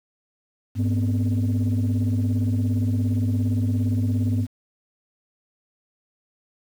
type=tone cluster; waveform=sine; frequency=101.8 / 241.9 / 259.2 Hz; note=G#2 / B3 / C4; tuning=-34 / -36 / -16 cents; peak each=-19 / -25 / -27 dBFS; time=0.75-4.47 s; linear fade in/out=50 ms; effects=tanh soft clip ceiling -15 dBFS + 8-bit